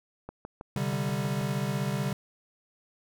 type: click train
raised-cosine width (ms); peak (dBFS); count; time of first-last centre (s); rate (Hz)
1; -25; 8; 0.29-1.414; 6.23
type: chord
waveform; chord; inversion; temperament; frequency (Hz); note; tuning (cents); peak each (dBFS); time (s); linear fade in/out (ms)
square; C suspended second; none; equal; 130.81 / 146.83 / 196; C3 / D3 / G3; 0 / 0 / 0; -33; 0.76-2.13; 2
effects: none